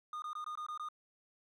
triangle tone bursts, 1224 Hz, D#6, 29 cents flat, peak -37 dBFS, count 7, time 0.13-0.887 s, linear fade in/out 2 ms, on 91 ms, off 20 ms, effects none

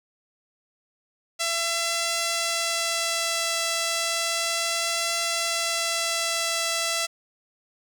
5% pulse tone with vibrato, 671 Hz, E5, 31 cents sharp, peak -12 dBFS, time 1.39-7.07 s, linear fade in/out 20 ms, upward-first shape triangle, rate 0.33 Hz, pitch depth 10 cents each way, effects none

